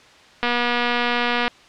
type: click train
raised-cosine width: 0.3 ms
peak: -5 dBFS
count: 254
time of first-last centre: 0.43-1.48 s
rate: 241 Hz
effects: white hiss -48 dBFS RMS until 1.68 s + low-pass 4000 Hz 12 dB/octave